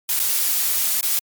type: noise with dropouts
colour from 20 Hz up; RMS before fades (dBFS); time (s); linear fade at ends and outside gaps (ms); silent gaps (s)
blue; -20; 0.09-1.19; 1; 0.193-0.199 / 1.009-1.029
effects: MP3 96 kbps